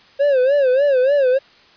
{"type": "tone with vibrato", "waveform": "triangle", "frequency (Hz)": 540, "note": "C#5", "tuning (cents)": -45, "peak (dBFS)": -10, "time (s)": [0.19, 1.39], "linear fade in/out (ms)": 20, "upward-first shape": "sine", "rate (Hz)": 3.4, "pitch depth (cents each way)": 130, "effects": ["white hiss -49 dBFS RMS until 1.76 s", "resampled to 11025 Hz"]}